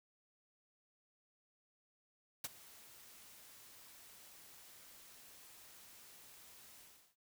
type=noise with ADSR envelope; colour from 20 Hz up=white; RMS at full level=-39 dBFS; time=2.44-7.16 s; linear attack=5 ms; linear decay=30 ms; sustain=-20 dB; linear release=360 ms; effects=noise-tail reverb RT60 0.1 s tail -23 dB re dry